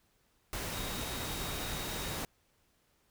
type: tone in noise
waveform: sine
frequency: 3765 Hz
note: A#7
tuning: 16 cents sharp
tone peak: -46 dBFS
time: 0.73-2.17 s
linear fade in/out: 0 ms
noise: pink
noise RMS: -38 dBFS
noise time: 0.53-2.25 s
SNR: -11 dB
effects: pink hiss -72 dBFS RMS until 3.1 s